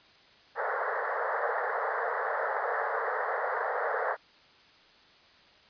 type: band-pass noise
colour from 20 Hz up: pink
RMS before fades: -31 dBFS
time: 0.55-4.17 s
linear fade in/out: 50 ms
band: 440 to 1900 Hz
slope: 96 dB/octave
effects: white hiss -58 dBFS RMS until 5.69 s + resampled to 11025 Hz